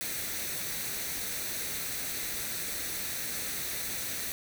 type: noise with comb filter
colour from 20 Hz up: white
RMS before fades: -35 dBFS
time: 0.01-4.32 s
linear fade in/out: 0 ms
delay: 0.49 ms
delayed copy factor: +0.5
effects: none